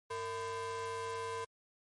square ring-modulated tone, 277.2 Hz, C#4, in tune, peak -35 dBFS, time 0.1-1.45 s, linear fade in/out 10 ms, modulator 734 Hz, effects high-pass 100 Hz 12 dB/octave + MP3 48 kbps

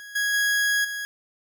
40% pulse tone with level steps, 1658 Hz, G#6, 3 cents flat, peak -38 / -21 / -19 / -28 dBFS, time 0-1.05 s, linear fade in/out 0 ms, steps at 0.15 / 0.33 / 0.84 s, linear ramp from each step 10 ms, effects none

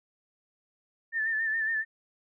sine tone with vibrato, 1780 Hz, A6, 20 cents sharp, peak -26 dBFS, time 1.12-1.85 s, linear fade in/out 50 ms, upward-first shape sine, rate 7.2 Hz, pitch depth 48 cents each way, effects none

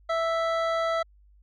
25% pulse tone, 659.3 Hz, E5, in tune, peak -20 dBFS, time 0.09-1.03 s, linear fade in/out 10 ms, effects added 50 Hz sine -54 dBFS peak until 1.42 s + low-pass 3000 Hz 12 dB/octave

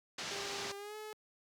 white low-pass noise, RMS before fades -42 dBFS, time 0.18-0.72 s, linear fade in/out 5 ms, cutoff 5900 Hz, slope 24 dB/octave
sawtooth tone with pitch glide, 399.7 to 428.4 Hz, G4 to A4, +34 to -46 cents, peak -40 dBFS, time 0.31-1.13 s, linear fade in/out 2 ms, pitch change +120 cents, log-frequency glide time 0.76-0.96 s
effects high-pass 100 Hz 12 dB/octave

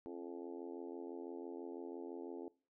harmonic tone with a mistuned harmonic, 86 Hz, F2, 26 cents flat, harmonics 3 / 4 / 5 / 6 / 7 / 8 / 9 / 10, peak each -50 / -48 / -50 / -58 / -62 / -63 / -62 / -62 dBFS, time 0.06-2.48 s, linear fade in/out 0 ms, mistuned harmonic 3, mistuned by +70 cents, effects noise-tail reverb RT60 0.4 s tail -22 dB re dry

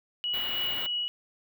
sine tone with tremolo, 2924 Hz, F#7, 21 cents flat, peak -27 dBFS, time 0.24-1.08 s, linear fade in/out 0 ms, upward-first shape sine, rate 3.1 Hz, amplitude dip 30%
white band-stop noise, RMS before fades -37 dBFS, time 0.33-0.87 s, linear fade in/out 10 ms, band 3800 to 16000 Hz, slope 48 dB/octave
effects none

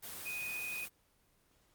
sine tone in noise, 2489 Hz, D#7, in tune, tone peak -38 dBFS, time 0.25-0.86 s, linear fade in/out 20 ms, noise white, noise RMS -45 dBFS, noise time 0.02-0.89 s, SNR +4 dB, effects pink hiss -71 dBFS RMS until 1.74 s + Opus 24 kbps

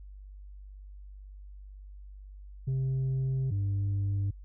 sine tone pair in turn, 132.4 / 99.39 Hz, C3 / G2, +21 / +24 cents, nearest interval perfect fourth, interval 497 cents, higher first, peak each -24 / -24 dBFS, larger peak neither, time 2.67-3.51 / 3.51-4.31 s, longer first, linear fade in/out 10 ms, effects tanh soft clip ceiling -26 dBFS + added 49 Hz sine -44 dBFS peak until 4.44 s

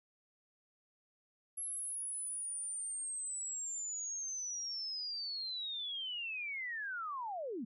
sine linear sweep, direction down, 11175 to 196 Hz, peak -38 dBFS, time 1.57-7.65 s, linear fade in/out 10 ms, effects none

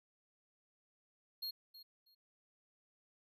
square tone with echo, 4263 Hz, C8, 32 cents sharp, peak -40 dBFS, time 1.42-1.51 s, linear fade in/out 10 ms, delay 320 ms, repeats 2, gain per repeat -14 dB, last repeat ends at 2.15 s, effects none

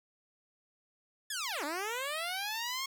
10% pulse linear two-way sweep, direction down then up, 1760 to 277.2 to 1095 Hz, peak -26 dBFS, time 1.3-2.86 s, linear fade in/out 5 ms, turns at 1.64 s, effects none

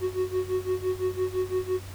triangle tone with tremolo, 370 Hz, F#4, in tune, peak -20 dBFS, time 0-1.81 s, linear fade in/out 50 ms, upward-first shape sine, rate 5.9 Hz, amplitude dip 90%, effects added 94 Hz sine -39 dBFS peak until 1.94 s + pink hiss -46 dBFS RMS until 1.94 s

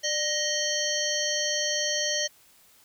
harmonic tone with a mistuned harmonic, 624 Hz, D#5, 5 cents sharp, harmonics 1 / 3 / 5 / 7 / 9 / 10, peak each -32 / -32 / -32 / -32 / -32 / -32 dBFS, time 0.03-2.28 s, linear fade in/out 20 ms, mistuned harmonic 1, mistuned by -79 cents, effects white hiss -58 dBFS RMS until 2.84 s

